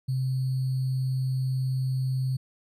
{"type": "tone with sample-and-hold", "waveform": "sine", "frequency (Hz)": 130.81, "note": "C3", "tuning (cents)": 0, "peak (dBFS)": -24, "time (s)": [0.08, 2.37], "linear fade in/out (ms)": 10, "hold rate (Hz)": 4410, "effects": ["resampled to 32000 Hz"]}